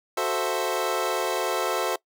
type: chord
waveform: 25% pulse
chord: F# half-diminished seventh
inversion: none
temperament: equal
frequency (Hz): 370 / 440 / 523.3 / 659.3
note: F#4 / A4 / C5 / E5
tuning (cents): 0 / 0 / 0 / 0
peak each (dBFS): -26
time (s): 0.17-1.96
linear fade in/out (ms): 5
effects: noise-tail reverb RT60 0.1 s tail -22 dB re dry